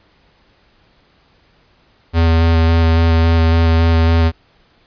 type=tone with vibrato; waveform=square; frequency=82.41 Hz; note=E2; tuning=in tune; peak=-10 dBFS; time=2.13-4.32 s; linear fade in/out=50 ms; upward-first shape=square; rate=3.6 Hz; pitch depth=12 cents each way; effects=pink hiss -54 dBFS RMS until 4.86 s + resampled to 11025 Hz